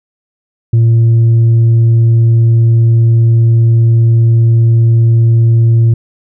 sine tone with tanh clipping, 115 Hz, A#2, 23 cents flat, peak -5 dBFS, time 0.73-5.94 s, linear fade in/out 5 ms, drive 2 dB, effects none

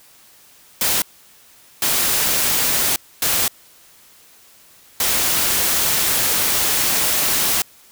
white noise bursts at uneven times, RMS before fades -18 dBFS, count 4, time 0.81-1.02 / 1.82-2.96 / 3.22-3.48 / 5-7.62 s, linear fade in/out 2 ms, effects white hiss -49 dBFS RMS until 7.91 s

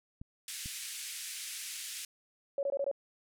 clicks, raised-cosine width 5 ms, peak -32 dBFS, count 2, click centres 0.215 / 0.659 s
white band-pass noise, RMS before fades -42 dBFS, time 0.48-2.05 s, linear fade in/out 2 ms, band 1900 to 11000 Hz, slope 24 dB/octave
sine tone bursts, 558 Hz, C#5, 11 cents sharp, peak -29 dBFS, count 5, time 2.58-2.914 s, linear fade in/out 2 ms, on 50 ms, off 21 ms
effects none

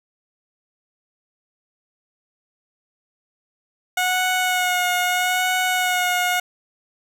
15% pulse tone with vibrato, 729 Hz, F#5, 26 cents flat, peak -12 dBFS, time 3.97-6.4 s, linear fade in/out 5 ms, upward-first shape sine, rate 0.78 Hz, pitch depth 22 cents each way, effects none

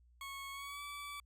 20% pulse tone with pitch glide, 1100 to 1152.7 Hz, C#6 to D6, -14 to -33 cents, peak -39 dBFS, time 0.21-1.2 s, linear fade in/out 2 ms, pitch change +81 cents, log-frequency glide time 0.52-0.82 s, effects added 60 Hz sine -63 dBFS peak until 1.25 s

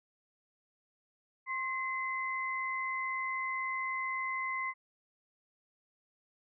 sine tone pair together, 1061.9 / 2049 Hz, C6 / C7, +25 / -37 cents, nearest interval major seventh, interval 1138 cents, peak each -36 / -35 dBFS, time 1.46-4.74 s, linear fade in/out 50 ms, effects none

